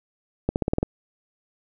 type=accelerating click train; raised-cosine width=2 ms; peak=-8 dBFS; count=7; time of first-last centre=0.49-0.83 s; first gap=69 ms; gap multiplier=0.92; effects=none